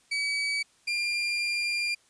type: tone pair in turn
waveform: 30% pulse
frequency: 2280 / 2396 Hz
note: C#7 / D7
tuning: +48 / +34 cents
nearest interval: minor second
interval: 86 cents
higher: second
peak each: -24 dBFS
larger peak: neither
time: 0.11-0.63 / 0.87-1.95 s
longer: second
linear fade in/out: 10 ms
effects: white hiss -63 dBFS RMS until 2.09 s + resampled to 22050 Hz